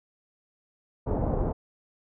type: low-pass noise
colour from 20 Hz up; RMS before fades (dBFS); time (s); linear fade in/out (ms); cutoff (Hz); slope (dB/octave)
pink; -27; 1.06-1.53; 20; 820; 24
effects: none